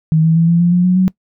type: tone with pitch steps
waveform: sine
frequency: 158.4 / 162.1 / 165.89 / 169.77 / 173.74 / 177.8 / 181.95 / 186.21 Hz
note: D#3 / E3 / E3 / F3 / F3 / F3 / F#3 / F#3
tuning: +31 / -29 / +11 / -49 / -9 / +31 / -29 / +11 cents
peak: -8 dBFS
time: 0.12-1.08 s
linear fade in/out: 0 ms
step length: 120 ms
effects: noise-tail reverb RT60 0.1 s tail -22 dB re dry